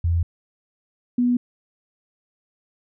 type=tone pair in turn; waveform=sine; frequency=84.7 / 244.7 Hz; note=E2 / B3; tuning=+48 / -16 cents; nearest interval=octave + tritone; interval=1836 cents; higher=second; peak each=-17 / -16 dBFS; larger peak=second; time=0.04-0.23 / 1.18-1.37 s; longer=neither; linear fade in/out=5 ms; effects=none